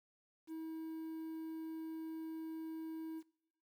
triangle tone with quantisation, 321.1 Hz, E4, 45 cents flat, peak -40 dBFS, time 0.47-3.23 s, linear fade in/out 50 ms, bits 11, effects noise-tail reverb RT60 0.7 s tail -20 dB re dry

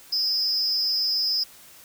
triangle tone with amplitude modulation, 5080 Hz, D#8, 35 cents sharp, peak -16 dBFS, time 0.12-1.44 s, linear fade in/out 10 ms, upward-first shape sine, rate 273 Hz, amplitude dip 100%, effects white hiss -49 dBFS RMS until 1.84 s

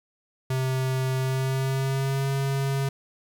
square tone with pitch glide, 130.81 to 136.92 Hz, C3 to C#3, 0 to -21 cents, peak -24 dBFS, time 0.5-2.89 s, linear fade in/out 5 ms, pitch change +79 cents, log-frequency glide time 1.18-2.29 s, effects 10-bit

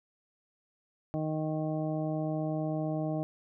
harmonic tone, 155.56 Hz, D#3, in tune, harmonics 1 / 2 / 3 / 4 / 5 / 7, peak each -33 / -34 / -44 / -36 / -42 / -53 dBFS, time 1.14-3.23 s, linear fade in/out 0 ms, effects none

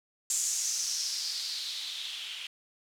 violet noise with low-pass filter sweep, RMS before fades -34 dBFS, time 0.3-2.47 s, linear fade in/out 2 ms, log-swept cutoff 7400 to 2900 Hz, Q 4.4, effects none

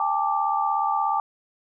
sine chord, G suspended second, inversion none, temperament equal with one note detuned, 803.2 / 880 / 1174.7 Hz, G5 / A5 / D6, +42 / 0 / 0 cents, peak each -25 dBFS, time 0-1.2 s, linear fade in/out 2 ms, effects none

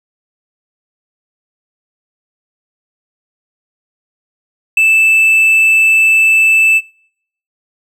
triangle tone with ADSR envelope, 2637 Hz, E7, in tune, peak -3 dBFS, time 4.77-6.81 s, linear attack 4 ms, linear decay 8 ms, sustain -2 dB, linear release 42 ms, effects noise-tail reverb RT60 0.7 s tail -26 dB re dry

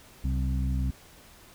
harmonic tone with a mistuned harmonic, 65.41 Hz, C2, in tune, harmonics 1 / 2 / 3 / 4, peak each -26 / -32 / -36 / -38 dBFS, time 0.24-0.91 s, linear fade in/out 5 ms, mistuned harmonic 3, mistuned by -51 cents, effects pink hiss -53 dBFS RMS until 1.54 s

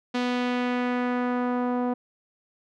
sawtooth tone with low-pass filter sweep, 246.9 Hz, B3, in tune, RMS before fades -26 dBFS, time 0.14-1.94 s, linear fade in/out 10 ms, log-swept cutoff 4100 to 860 Hz, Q 1.2, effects none

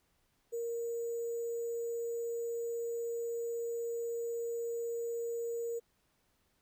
sine tone with sample-and-hold, 466.2 Hz, A#4, in tune, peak -34 dBFS, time 0.52-5.8 s, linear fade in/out 20 ms, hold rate 7350 Hz, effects pink hiss -75 dBFS RMS until 6.61 s

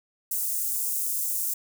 white high-pass noise, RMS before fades -28 dBFS, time 0.31-1.54 s, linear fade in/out 5 ms, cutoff 7400 Hz, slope 24 dB/octave, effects none

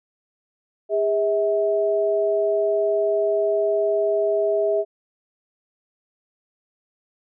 sine tone pair together, 407 / 646 Hz, G#4 / E5, -35 / -35 cents, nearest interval minor sixth, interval 800 cents, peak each -21 / -20 dBFS, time 0.89-4.85 s, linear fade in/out 50 ms, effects none

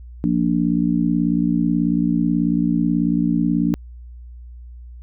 sine chord, Bb major, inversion second, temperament just, 174.81 / 233.1 / 291.4 Hz, F3 / Bb3 / D4, +2 / 0 / -13 cents, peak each -20 dBFS, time 0.24-3.74 s, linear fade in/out 0 ms, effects added 60 Hz sine -35 dBFS peak until 5.02 s

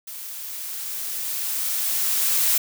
blue noise with level ramp, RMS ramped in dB -36 to -19 dBFS, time 0.07-2.58 s, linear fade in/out 5 ms, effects none

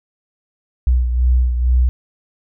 sine beating tone pair, 61.74 / 63.94 Hz, B1 / C2, 0 / -39 cents, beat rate 2.2 Hz, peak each -12 / -21 dBFS, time 0.87-1.89 s, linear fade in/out 0 ms, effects none

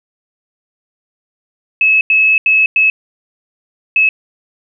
sine tone bursts at uneven times, 2588 Hz, E7, 32 cents flat, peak -7 dBFS, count 5, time 1.81-2.01 / 2.1-2.38 / 2.46-2.66 / 2.76-2.9 / 3.96-4.09 s, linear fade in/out 2 ms, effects none

